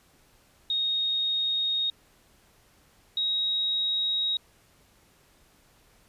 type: tone pair in turn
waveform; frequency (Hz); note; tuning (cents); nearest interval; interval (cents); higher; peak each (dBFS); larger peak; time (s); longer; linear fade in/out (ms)
sine; 3729 / 3794; A#7 / A#7; 0 / +30; unison; 30; second; -24; neither; 0.7-1.9 / 3.17-4.37; neither; 2
effects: pink hiss -61 dBFS RMS until 6.08 s + resampled to 32000 Hz